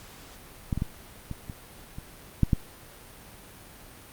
clicks, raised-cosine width 5 ms, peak -14 / -17 / -14 / -21 / -23 / -25 / -7 / -8 dBFS, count 8, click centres 0.728 / 0.776 / 0.821 / 1.313 / 1.498 / 1.985 / 2.433 / 2.532 s, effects pink hiss -48 dBFS RMS until 4.12 s + Opus 48 kbps

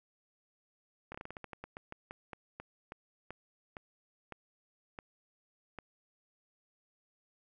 slowing click train, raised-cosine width 0.5 ms, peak -28 dBFS, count 21, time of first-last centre 1.12-5.787 s, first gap 25 ms, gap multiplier 1.2, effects none

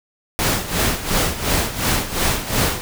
pink noise with tremolo, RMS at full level -17 dBFS, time 0.39-2.81 s, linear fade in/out 0 ms, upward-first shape sine, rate 2.8 Hz, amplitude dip 75%, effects none

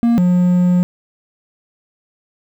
triangle tone pair in turn, 234.6 / 178.81 Hz, A#3 / F3, +11 / +41 cents, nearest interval perfect fourth, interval 470 cents, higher first, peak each -8 dBFS, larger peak neither, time 0.03-0.18 / 0.18-0.83 s, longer second, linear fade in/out 0 ms, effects 8-bit

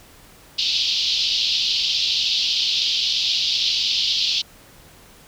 white band-pass noise, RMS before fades -21 dBFS, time 0.58-4.42 s, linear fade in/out 10 ms, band 2900 to 4900 Hz, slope 48 dB/octave, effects pink hiss -48 dBFS RMS until 5.27 s

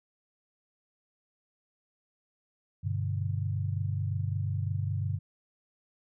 sine chord, G major, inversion none, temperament equal, 98 / 123.47 / 146.83 Hz, G2 / B2 / D3, 0 / 0 / 0 cents, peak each -30 / -35 / -35 dBFS, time 2.83-5.19 s, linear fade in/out 20 ms, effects none

